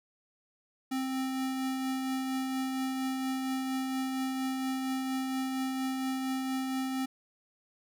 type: tone with tremolo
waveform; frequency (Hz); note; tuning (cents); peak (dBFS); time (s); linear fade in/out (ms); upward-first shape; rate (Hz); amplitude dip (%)
square; 262.8; C4; +8; -30; 0.91-7.06; 10; triangle; 4.3; 30
effects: none